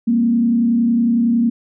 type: tone with frequency modulation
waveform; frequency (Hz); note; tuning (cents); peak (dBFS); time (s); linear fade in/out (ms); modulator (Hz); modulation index
sine; 233.9; A#3; +6; -12; 0.07-1.5; 10; 30.9; 0.55
effects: none